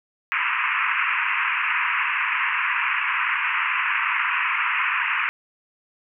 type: band-pass noise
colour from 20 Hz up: white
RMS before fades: -23 dBFS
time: 0.32-5.29 s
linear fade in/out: 0 ms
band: 950 to 2700 Hz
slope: 96 dB/octave
effects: none